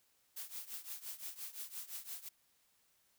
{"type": "noise with tremolo", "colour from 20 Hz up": "blue", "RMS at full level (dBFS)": -43, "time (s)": [0.36, 2.29], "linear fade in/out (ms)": 10, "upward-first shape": "triangle", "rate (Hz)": 5.8, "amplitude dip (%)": 90, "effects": ["white hiss -74 dBFS RMS until 3.18 s"]}